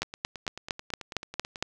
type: two click trains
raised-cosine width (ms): 0.2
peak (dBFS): -10 / -21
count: 8 / 15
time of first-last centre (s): 0.02-1.626 / 0.03-1.558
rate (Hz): 4.36 / 9.16
effects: none